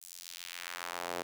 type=tone with high-pass filter sweep; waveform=sawtooth; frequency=87.31 Hz; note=F2; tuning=in tune; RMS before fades=-42 dBFS; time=0.01-1.23 s; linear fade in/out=10 ms; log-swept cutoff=8300 to 450 Hz; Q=1.1; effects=none